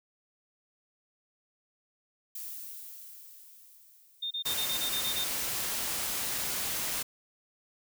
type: noise with exponential decay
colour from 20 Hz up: violet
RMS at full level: -39 dBFS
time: 2.35-5.62 s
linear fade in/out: 5 ms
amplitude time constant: 710 ms
type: tone bursts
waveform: sine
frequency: 3644 Hz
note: A#7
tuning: 40 cents flat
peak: -31 dBFS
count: 9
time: 4.22-5.245 s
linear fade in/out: 10 ms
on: 89 ms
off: 28 ms
type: noise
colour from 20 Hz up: white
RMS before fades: -33 dBFS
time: 4.45-7.03 s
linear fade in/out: 10 ms
effects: none